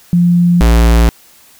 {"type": "tone pair in turn", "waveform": ["sine", "square"], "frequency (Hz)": [174.4, 57.5], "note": ["F3", "A#1"], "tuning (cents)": [-2, -23], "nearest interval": "octave + perfect fifth", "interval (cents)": 1921, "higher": "first", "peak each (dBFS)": -6, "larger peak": "neither", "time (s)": [[0.13, 0.61], [0.61, 1.09]], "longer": "neither", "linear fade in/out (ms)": 0, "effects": ["white hiss -44 dBFS RMS until 1.59 s"]}